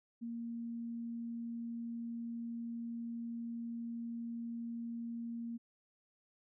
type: tone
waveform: sine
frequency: 233.1 Hz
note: A#3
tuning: in tune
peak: -39 dBFS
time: 0.21-5.58 s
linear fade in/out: 20 ms
effects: none